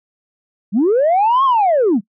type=linear two-way sweep; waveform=sine; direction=up then down; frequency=175.6 to 1108.7 to 175.6 Hz; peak=-9 dBFS; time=0.72-2.01 s; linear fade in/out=50 ms; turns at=1.44 s; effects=noise-tail reverb RT60 0.1 s tail -24 dB re dry + tanh soft clip ceiling -8 dBFS